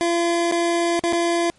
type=tone with dropouts; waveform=25% pulse; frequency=341.1 Hz; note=F4; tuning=41 cents flat; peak=-14 dBFS; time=0.01-1.5 s; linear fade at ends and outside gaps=0 ms; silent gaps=0.513-0.522 / 0.993-1.037 / 1.125-1.131 s; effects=pink hiss -57 dBFS RMS until 1.58 s + MP3 48 kbps